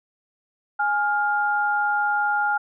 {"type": "tone pair together", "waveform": "sine", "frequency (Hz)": [830.6, 1405.8], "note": ["G#5", "F6"], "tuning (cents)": [0, 11], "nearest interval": "major sixth", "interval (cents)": 911, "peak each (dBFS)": -22, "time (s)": [0.79, 2.58], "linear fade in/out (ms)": 10, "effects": []}